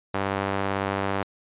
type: tone with band-pass filter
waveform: sawtooth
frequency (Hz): 98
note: G2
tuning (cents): 0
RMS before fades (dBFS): -27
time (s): 0.14-1.23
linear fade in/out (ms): 5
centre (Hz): 1000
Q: 0.65
effects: resampled to 8000 Hz